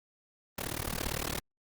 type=noise with amplitude modulation; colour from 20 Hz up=pink; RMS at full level=-31 dBFS; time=0.58-1.4 s; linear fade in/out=5 ms; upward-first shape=sine; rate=37.7 Hz; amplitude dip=95%; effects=Opus 24 kbps